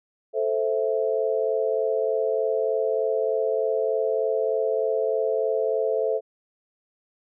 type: chord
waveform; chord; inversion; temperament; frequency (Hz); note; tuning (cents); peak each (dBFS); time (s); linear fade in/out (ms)
sine; A minor; none; equal; 440 / 523.3 / 659.3; A4 / C5 / E5; 0 / 0 / 0; -24 / -26 / -27; 0.33-6.21; 50
effects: none